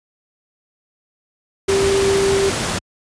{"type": "tone in noise", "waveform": "sine", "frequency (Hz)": 392, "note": "G4", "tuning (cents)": 0, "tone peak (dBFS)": -14, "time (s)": [1.68, 2.5], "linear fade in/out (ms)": 10, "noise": "pink", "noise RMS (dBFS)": -21, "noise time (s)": [1.68, 2.79], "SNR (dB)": 4, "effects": ["high-pass 60 Hz 12 dB/octave", "resampled to 22050 Hz"]}